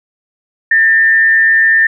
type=tone with frequency modulation; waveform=sine; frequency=1796 Hz; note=A6; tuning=35 cents sharp; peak=-6 dBFS; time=0.71-1.87 s; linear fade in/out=5 ms; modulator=122 Hz; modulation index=0.44; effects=none